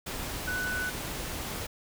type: tone in noise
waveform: sine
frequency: 1490 Hz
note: F#6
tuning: 12 cents sharp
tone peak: -30 dBFS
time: 0.47-0.9 s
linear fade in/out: 10 ms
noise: pink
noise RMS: -36 dBFS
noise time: 0.06-1.67 s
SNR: +3 dB
effects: none